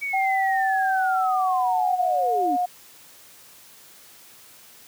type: linear sweep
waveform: sine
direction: down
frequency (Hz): 2278 to 258.3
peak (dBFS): -25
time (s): 0.01-2.57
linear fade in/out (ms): 20
type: tone with pitch glide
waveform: sine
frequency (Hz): 771 to 719.4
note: G5 to F#5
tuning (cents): -29 to -49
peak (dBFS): -20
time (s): 0.13-2.66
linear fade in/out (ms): 10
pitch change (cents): -120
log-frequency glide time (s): 0.58-2.35
effects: white hiss -49 dBFS RMS until 4.87 s + high-pass 80 Hz 12 dB/octave